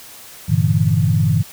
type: chord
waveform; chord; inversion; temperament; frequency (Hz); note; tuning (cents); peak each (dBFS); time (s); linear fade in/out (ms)
sine; E half-diminished seventh; first; equal with one note detuned; 99.19 / 116.54 / 146.83 / 164.81; G2 / Bb2 / D3 / E3; +21 / 0 / 0 / 0; -18; 0.48-1.43; 20
effects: white hiss -39 dBFS RMS until 1.52 s